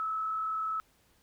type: tone with frequency modulation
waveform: sine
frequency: 1299 Hz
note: E6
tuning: 26 cents flat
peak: -30 dBFS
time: 0-0.8 s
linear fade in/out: 0 ms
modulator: 38.7 Hz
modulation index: 0.5
effects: pink hiss -67 dBFS RMS until 1.22 s